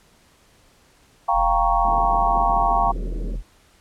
sine chord, G half-diminished seventh, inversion third, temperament equal, 698.5 / 784 / 932.3 / 1108.7 Hz, F5 / G5 / Bb5 / Db6, 0 / 0 / 0 / 0 cents, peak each -22 dBFS, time 1.28-2.92 s, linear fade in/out 10 ms
triangle tone, 41.33 Hz, E1, 5 cents sharp, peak -22 dBFS, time 1.32-3.43 s, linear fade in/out 50 ms
pink band-pass noise, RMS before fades -36 dBFS, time 1.85-3.36 s, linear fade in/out 2 ms, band 140 to 520 Hz, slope 48 dB/octave
effects pink hiss -56 dBFS RMS until 3.8 s + low-pass 11000 Hz 12 dB/octave

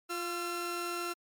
sawtooth tone pair together, 349.2 / 1356.3 Hz, F4 / E6, 0 / +49 cents, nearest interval octave + major seventh, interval 2349 cents, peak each -33 / -33 dBFS, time 0.09-1.14 s, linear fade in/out 20 ms, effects MP3 96 kbps

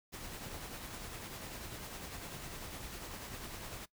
pink noise with tremolo, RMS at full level -44 dBFS, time 0.12-3.86 s, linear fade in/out 20 ms, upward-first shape triangle, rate 10 Hz, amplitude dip 40%, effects noise-tail reverb RT60 0.1 s tail -19 dB re dry

